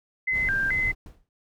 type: tone with vibrato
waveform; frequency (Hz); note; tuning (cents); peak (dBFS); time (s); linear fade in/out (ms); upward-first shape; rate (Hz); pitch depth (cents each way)
sine; 1800; A6; +39; -22; 0.27-0.92; 10; square; 2.3; 220
type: noise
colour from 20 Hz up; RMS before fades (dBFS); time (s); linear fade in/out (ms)
brown; -34; 0.31-0.95; 50
type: noise with exponential decay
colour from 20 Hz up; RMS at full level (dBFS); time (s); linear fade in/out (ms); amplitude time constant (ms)
brown; -38; 1.06-1.29; 2; 49
effects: none